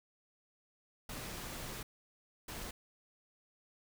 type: noise bursts at uneven times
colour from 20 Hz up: pink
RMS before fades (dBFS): -44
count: 2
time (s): 1.09-1.83 / 2.48-2.71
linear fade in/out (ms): 5
effects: none